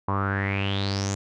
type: tone with low-pass filter sweep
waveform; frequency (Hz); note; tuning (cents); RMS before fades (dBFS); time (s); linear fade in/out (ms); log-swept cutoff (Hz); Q
sawtooth; 98.5; G2; +9; -26; 0.08-1.15; 5; 1000 to 7100; 7.9
effects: none